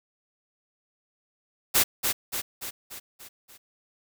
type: noise with echo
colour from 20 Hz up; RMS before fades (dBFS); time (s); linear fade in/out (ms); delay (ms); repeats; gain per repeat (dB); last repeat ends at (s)
white; -20; 1.74-1.84; 20; 290; 6; -5; 3.58
effects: none